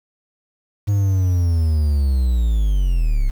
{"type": "linear sweep", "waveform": "triangle", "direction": "down", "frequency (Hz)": [103.1, 32.34], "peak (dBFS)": -12, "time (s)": [0.87, 3.31], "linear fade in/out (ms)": 20, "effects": ["7-bit"]}